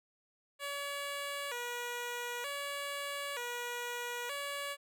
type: tone with vibrato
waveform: 10% pulse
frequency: 523.3 Hz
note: C5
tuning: in tune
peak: -29 dBFS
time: 0.59-4.77 s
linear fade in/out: 50 ms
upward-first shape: square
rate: 0.54 Hz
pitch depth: 140 cents each way
effects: none